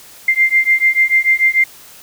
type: beating tone pair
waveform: sine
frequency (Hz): 2093 / 2099.8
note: C7 / C7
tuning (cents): 0 / +6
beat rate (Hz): 6.8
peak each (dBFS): -13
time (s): 0.28-1.64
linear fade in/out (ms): 5
effects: white hiss -40 dBFS RMS until 2.02 s